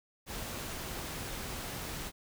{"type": "noise", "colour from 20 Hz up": "pink", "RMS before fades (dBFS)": -40, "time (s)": [0.26, 2.12], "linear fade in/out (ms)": 50, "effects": []}